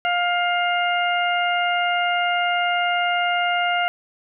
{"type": "harmonic tone", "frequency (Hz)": 705, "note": "F5", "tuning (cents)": 16, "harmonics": [1, 2, 3, 4], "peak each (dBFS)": [-21, -24, -26, -27], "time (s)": [0.05, 3.88], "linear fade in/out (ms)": 0, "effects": []}